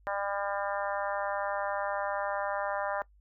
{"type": "harmonic tone", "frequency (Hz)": 200.3, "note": "G3", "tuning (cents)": 38, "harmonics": [3, 4, 5, 6, 7, 8, 9], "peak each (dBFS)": [-34, -36, -38, -40, -41, -42, -43], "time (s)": [0.07, 3.02], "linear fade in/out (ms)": 0, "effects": ["noise-tail reverb RT60 0.1 s tail -20 dB re dry", "added 50 Hz sine -58 dBFS peak until 3.2 s"]}